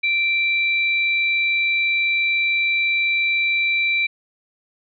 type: tone pair together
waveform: sine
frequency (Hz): 2349 / 3905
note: D7 / B7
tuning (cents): 0 / -20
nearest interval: major sixth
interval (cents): 880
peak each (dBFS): -17 / -27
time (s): 0.03-4.07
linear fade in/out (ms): 10
effects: none